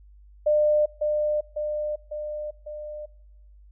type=tone with echo; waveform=sine; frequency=601 Hz; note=D5; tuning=40 cents sharp; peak=-17 dBFS; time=0.46-0.86 s; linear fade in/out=10 ms; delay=550 ms; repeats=4; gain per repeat=-4 dB; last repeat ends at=3.06 s; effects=noise-tail reverb RT60 1.0 s tail -24 dB re dry + added 50 Hz sine -48 dBFS peak until 3.71 s